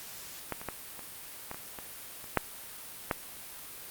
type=clicks; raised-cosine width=0.5 ms; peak=-17 / -26 / -18 / -29 / -22 / -26 / -25 / -30 / -8 / -12 dBFS; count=10; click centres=0.523 / 0.615 / 0.687 / 0.993 / 1.514 / 1.545 / 1.788 / 2.242 / 2.373 / 3.112 s; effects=white hiss -45 dBFS RMS until 3.9 s + Opus 48 kbps